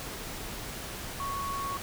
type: tone in noise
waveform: sine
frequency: 1110 Hz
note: C#6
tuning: 2 cents sharp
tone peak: -32 dBFS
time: 1.2-1.77 s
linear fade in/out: 0 ms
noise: pink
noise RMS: -39 dBFS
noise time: 0-1.82 s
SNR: +4 dB
effects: none